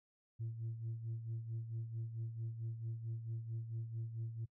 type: tone with tremolo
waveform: sine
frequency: 114 Hz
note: A#2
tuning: 38 cents flat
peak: -36 dBFS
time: 0.39-4.46 s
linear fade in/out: 20 ms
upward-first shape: sine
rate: 4.5 Hz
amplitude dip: 65%
effects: noise-tail reverb RT60 0.1 s tail -25 dB re dry + tanh soft clip ceiling -36 dBFS